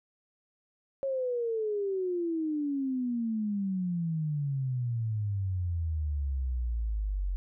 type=exponential sweep; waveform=sine; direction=down; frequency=550 to 45.07 Hz; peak=-28 dBFS; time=1.03-7.36 s; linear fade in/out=0 ms; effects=none